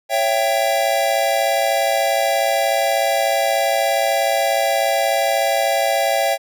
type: chord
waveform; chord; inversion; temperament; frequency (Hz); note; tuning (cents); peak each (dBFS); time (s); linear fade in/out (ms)
square; C# diminished; none; equal with one note detuned; 554.4 / 667.3 / 784; C#5 / E5 / G5; 0 / +21 / 0; -22 / -20 / -21; 0.09-6.38; 50
effects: none